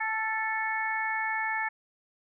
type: harmonic tone with a mistuned harmonic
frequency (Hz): 439.6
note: A4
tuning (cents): -2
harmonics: 2 / 3 / 4 / 5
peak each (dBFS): -32 / -39 / -31 / -34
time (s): 0-1.69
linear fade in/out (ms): 10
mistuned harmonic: 3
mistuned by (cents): +20
effects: none